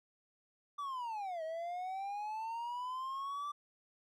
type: linear two-way sweep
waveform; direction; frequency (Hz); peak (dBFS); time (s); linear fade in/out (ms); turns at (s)
triangle; down then up; 1174.7 to 630 to 1174.7; -36; 0.78-3.52; 10; 1.43
effects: none